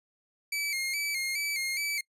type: tone with vibrato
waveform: sawtooth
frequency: 2217 Hz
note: C#7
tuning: in tune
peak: -26 dBFS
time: 0.52-2.01 s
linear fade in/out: 5 ms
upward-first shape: square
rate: 2.4 Hz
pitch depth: 65 cents each way
effects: noise-tail reverb RT60 0.1 s tail -26 dB re dry + resampled to 32000 Hz